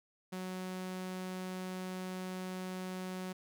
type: tone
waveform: sawtooth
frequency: 185 Hz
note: F#3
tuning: in tune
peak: -35 dBFS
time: 0.32-3.33 s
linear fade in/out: 10 ms
effects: none